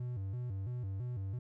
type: tone with vibrato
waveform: triangle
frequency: 109.3 Hz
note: A2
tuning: 11 cents flat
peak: -34 dBFS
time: 0-1.39 s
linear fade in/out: 5 ms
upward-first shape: square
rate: 3 Hz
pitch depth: 210 cents each way
effects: none